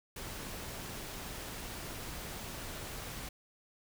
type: noise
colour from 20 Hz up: pink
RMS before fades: -43 dBFS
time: 0.16-3.29 s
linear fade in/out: 5 ms
effects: none